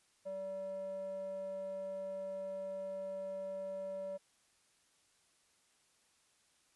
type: tone with band-pass filter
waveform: square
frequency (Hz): 192.1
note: G3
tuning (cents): -35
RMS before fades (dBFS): -42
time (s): 0.25-4.18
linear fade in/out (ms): 20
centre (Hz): 590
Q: 6.6
effects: white hiss -72 dBFS RMS until 6.75 s + resampled to 24000 Hz